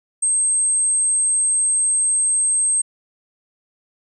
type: tone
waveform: sine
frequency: 8372 Hz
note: C9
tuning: in tune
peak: -15 dBFS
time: 0.22-2.82 s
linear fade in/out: 10 ms
effects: none